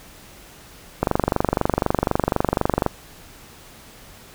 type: click train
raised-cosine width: 1 ms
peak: -3 dBFS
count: 45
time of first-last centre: 1.03-2.863 s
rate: 24 Hz
effects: pink hiss -45 dBFS RMS until 4.34 s